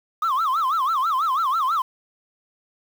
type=tone with vibrato; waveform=sine; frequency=1174.7 Hz; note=D6; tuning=in tune; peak=-16 dBFS; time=0.22-1.82 s; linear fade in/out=5 ms; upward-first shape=sine; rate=6.1 Hz; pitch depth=250 cents each way; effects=tanh soft clip ceiling -18 dBFS + 7-bit